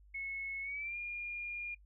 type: tone with pitch glide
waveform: sine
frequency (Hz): 2191 to 2417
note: C#7 to D7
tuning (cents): -21 to +49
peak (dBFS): -38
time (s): 0.14-1.75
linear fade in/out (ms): 10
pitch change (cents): +170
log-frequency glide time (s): 0.62-0.97
effects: noise-tail reverb RT60 0.1 s tail -23 dB re dry + added 50 Hz sine -58 dBFS peak until 1.85 s